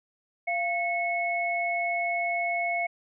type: tone pair together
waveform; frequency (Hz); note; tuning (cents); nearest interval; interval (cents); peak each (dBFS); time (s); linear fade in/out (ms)
sine; 691.7 / 2196; F5 / C#7; -17 / -17; octave + minor sixth; 2000; -28; 0.47-2.87; 10
effects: none